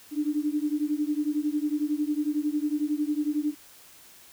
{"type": "beating tone pair", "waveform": "sine", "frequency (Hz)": [293.7, 304.7], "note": ["D4", "D#4"], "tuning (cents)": [0, -36], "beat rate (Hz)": 11, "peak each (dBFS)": [-27, -28], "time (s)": [0.11, 3.55], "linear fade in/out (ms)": 50, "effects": ["white hiss -52 dBFS RMS until 4.32 s"]}